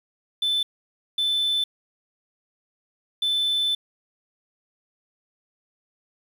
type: tone bursts at uneven times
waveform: sine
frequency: 3520 Hz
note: A7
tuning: in tune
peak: -18 dBFS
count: 3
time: 0.42-0.63 / 1.18-1.64 / 3.22-3.75 s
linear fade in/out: 5 ms
effects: tanh soft clip ceiling -19 dBFS + 8-bit